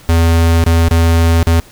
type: tone with dropouts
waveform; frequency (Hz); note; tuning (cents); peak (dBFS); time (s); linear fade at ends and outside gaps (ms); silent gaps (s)
square; 83.1; E2; +15; -8; 0.09-1.6; 0; 0.639-0.664 / 0.884-0.911 / 1.43-1.47
effects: pink hiss -41 dBFS RMS until 1.71 s